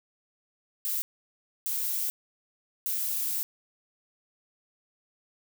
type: noise bursts at uneven times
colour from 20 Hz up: violet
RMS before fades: -30 dBFS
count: 3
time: 0.85-1.02 / 1.66-2.1 / 2.86-3.43 s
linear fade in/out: 0 ms
effects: none